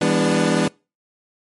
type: chord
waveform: 25% pulse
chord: E dominant seventh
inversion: none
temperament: equal with one note detuned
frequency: 164.81 / 202.3 / 246.9 / 293.7 Hz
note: E3 / G#3 / B3 / D4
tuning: 0 / -45 / 0 / 0 cents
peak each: -18 dBFS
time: 0.01-0.68 s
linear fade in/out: 5 ms
effects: noise-tail reverb RT60 0.3 s tail -25 dB re dry + MP3 48 kbps